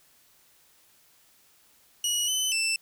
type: tone with pitch steps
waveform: 20% pulse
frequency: 2914 / 3030 / 2663 Hz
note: F#7 / F#7 / E7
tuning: -27 / +40 / +17 cents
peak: -19 dBFS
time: 2.04-2.76 s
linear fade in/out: 2 ms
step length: 240 ms
effects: white hiss -61 dBFS RMS until 2.81 s